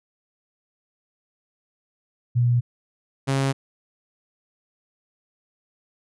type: tone pair in turn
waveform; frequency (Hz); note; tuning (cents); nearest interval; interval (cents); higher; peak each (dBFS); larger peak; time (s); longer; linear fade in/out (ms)
sine / sawtooth; 121 / 135.83; B2 / C#3; -35 / -35; major second; 200; second; -16; neither; 2.35-2.61 / 3.27-3.53; neither; 20
effects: resampled to 24000 Hz